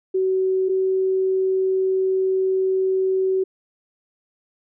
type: tone pair in turn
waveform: sine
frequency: 377.1 / 378.6 Hz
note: F#4 / F#4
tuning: +33 / +40 cents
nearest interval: unison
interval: 7 cents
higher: second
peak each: -17 dBFS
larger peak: neither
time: 0.14-0.69 / 0.69-3.44 s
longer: second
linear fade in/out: 10 ms
effects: none